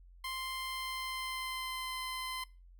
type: tone with pitch glide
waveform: 15% pulse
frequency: 1046.5 to 1030.9 Hz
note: C6 to C6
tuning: 0 to -26 cents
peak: -31 dBFS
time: 0.24-2.44 s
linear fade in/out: 5 ms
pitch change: -26 cents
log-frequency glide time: 0.62-2.02 s
effects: noise-tail reverb RT60 0.3 s tail -21 dB re dry + added 44 Hz sine -54 dBFS peak until 2.79 s